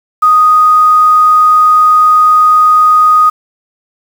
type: tone with quantisation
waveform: sine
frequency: 1244 Hz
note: D#6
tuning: 1 cent flat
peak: -3 dBFS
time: 0.22-3.3 s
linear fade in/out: 10 ms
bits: 5
effects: none